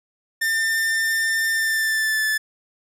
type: tone with pitch glide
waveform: 45% pulse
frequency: 1797 to 1744.8 Hz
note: A6 to A6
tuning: +36 to -15 cents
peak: -19 dBFS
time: 0.41-2.38 s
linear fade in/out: 10 ms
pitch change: -51 cents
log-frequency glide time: 1.53-2.27 s
effects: none